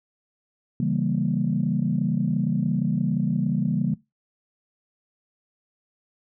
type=chord; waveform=sine; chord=C# diminished seventh; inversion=none; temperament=equal; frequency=138.59 / 164.81 / 196 / 233.1 Hz; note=C#3 / E3 / G3 / Bb3; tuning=0 / 0 / 0 / 0 cents; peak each=-26 dBFS; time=0.8-3.94 s; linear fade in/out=2 ms; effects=noise-tail reverb RT60 0.2 s tail -19 dB re dry + tanh soft clip ceiling -11 dBFS